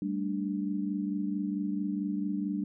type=chord; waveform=sine; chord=G suspended second; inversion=none; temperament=just; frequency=196 / 220.5 / 294 Hz; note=G3 / A3 / D4; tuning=0 / +4 / +2 cents; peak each=-32 / -37 / -33 dBFS; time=0.02-2.64 s; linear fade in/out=2 ms; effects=none